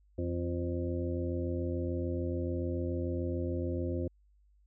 harmonic tone with a mistuned harmonic, 86.9 Hz, F2, 8 cents flat, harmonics 1 / 2 / 3 / 4 / 6 / 7, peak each -34 / -44 / -38 / -37 / -40 / -47 dBFS, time 0.18-4.08 s, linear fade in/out 5 ms, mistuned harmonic 2, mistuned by -53 cents, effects added 50 Hz sine -62 dBFS peak until 4.66 s

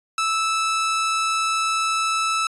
sawtooth tone, 1313 Hz, E6, 7 cents flat, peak -16 dBFS, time 0.18-2.47 s, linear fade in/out 2 ms, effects resampled to 24000 Hz

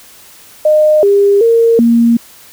sine tone with pitch steps, 612 / 401.9 / 460.6 / 233.4 Hz, D#5 / G4 / A#4 / A#3, -29 / +43 / -21 / +2 cents, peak -5 dBFS, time 0.65-2.17 s, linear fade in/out 5 ms, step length 380 ms, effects white hiss -39 dBFS RMS until 2.52 s

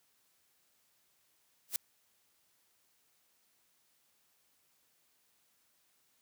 blue noise with exponential growth, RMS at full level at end -28 dBFS, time 1.68-1.76 s, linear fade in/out 1 ms, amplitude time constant 16 ms, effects white hiss -73 dBFS RMS until 6.21 s + high-pass 60 Hz 12 dB/octave

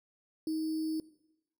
sine tone with sample-and-hold, 315.6 Hz, D#4, 25 cents sharp, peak -30 dBFS, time 0.47-1 s, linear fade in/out 2 ms, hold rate 4900 Hz, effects noise-tail reverb RT60 0.9 s tail -19 dB re dry

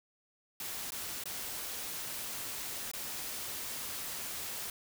white noise with dropouts, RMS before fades -40 dBFS, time 0.6-4.7 s, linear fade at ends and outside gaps 2 ms, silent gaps 0.906-0.92 / 1.238-1.256 / 2.915-2.935 s, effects none

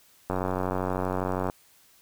click train, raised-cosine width 1 ms, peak -14 dBFS, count 112, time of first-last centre 0.3-1.499 s, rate 92.6 Hz, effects white hiss -59 dBFS RMS until 2.01 s

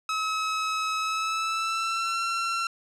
sawtooth tone with pitch glide, 1285 to 1356.7 Hz, E6 to E6, -45 to +49 cents, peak -22 dBFS, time 0.09-2.67 s, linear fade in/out 2 ms, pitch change +94 cents, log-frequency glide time 0.98-2.21 s, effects low-pass 7000 Hz 12 dB/octave

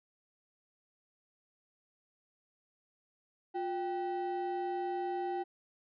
triangle ring-modulated tone, 570 Hz, C#5, 48 cents sharp, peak -28 dBFS, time 3.54-5.44 s, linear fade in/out 20 ms, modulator 215 Hz, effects resampled to 11025 Hz

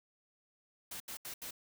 white noise bursts, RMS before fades -44 dBFS, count 4, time 0.91-1.509 s, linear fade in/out 5 ms, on 92 ms, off 77 ms, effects none

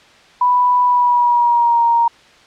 sine tone with pitch glide, 987.8 to 934.5 Hz, B5 to A#5, 0 to +4 cents, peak -10 dBFS, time 0.41-2.08 s, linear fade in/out 5 ms, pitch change -96 cents, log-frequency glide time 0.83-1.83 s, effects white hiss -46 dBFS RMS until 2.46 s + low-pass 4000 Hz 12 dB/octave

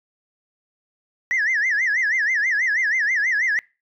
sine tone with vibrato, 1864.7 Hz, A#6, in tune, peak -16 dBFS, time 1.31-3.59 s, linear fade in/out 0 ms, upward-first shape sine, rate 6.2 Hz, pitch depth 210 cents each way, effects noise-tail reverb RT60 0.3 s tail -25 dB re dry + tanh soft clip ceiling -15 dBFS

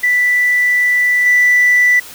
sine tone with level steps, 1975.5 Hz, B6, in tune, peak -9 / -6 dBFS, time 0.03-2 s, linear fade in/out 10 ms, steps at 1.26 s, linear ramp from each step 2 ms, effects tanh soft clip ceiling -4 dBFS + white hiss -34 dBFS RMS until 2.14 s

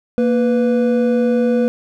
triangle tone pair together, 233.1 / 493.9 Hz, A#3 / B4, 0 / 0 cents, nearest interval octave + minor second, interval 1300 cents, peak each -13 / -14 dBFS, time 0.18-1.68 s, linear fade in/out 0 ms, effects none

